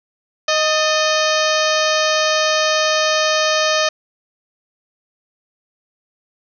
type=harmonic tone with a mistuned harmonic; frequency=622.3 Hz; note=D#5; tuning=in tune; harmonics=1 / 2 / 3 / 4 / 5 / 6 / 7 / 8 / 9 / 10; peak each=-18 / -21 / -23 / -24 / -25 / -26 / -26 / -27 / -28 / -28 dBFS; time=0.48-3.89 s; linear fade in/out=5 ms; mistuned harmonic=3; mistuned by=-72 cents; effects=none